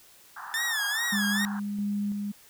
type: band-pass noise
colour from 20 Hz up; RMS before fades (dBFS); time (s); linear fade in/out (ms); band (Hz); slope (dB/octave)
white; -40; 0.36-1.6; 10; 750 to 1700; 96
type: tone with vibrato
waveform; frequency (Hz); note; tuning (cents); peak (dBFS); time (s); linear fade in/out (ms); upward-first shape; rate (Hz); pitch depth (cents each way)
sawtooth; 1760; A6; 0; -23; 0.54-1.45; 0; sine; 2.4; 140
type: tone with tremolo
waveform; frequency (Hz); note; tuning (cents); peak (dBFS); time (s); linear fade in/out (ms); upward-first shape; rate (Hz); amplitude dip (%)
sine; 204.1; G#3; -30; -26; 1.12-2.32; 10; square; 1.5; 30
effects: white hiss -55 dBFS RMS until 2.49 s